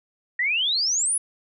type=exponential sweep; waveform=sine; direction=up; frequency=1864.7 to 10548 Hz; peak=-20 dBFS; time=0.39-1.18 s; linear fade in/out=5 ms; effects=none